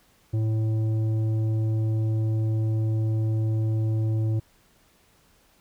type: tone with tanh clipping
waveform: triangle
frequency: 110 Hz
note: A2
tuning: in tune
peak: -23 dBFS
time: 0.33-4.4 s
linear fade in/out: 10 ms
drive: 13 dB
effects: pink hiss -61 dBFS RMS until 5.6 s